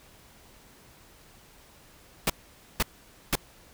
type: noise bursts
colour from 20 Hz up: pink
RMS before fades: -24 dBFS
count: 3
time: 2.27-3.354 s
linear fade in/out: 2 ms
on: 28 ms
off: 500 ms
effects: pink hiss -55 dBFS RMS until 3.73 s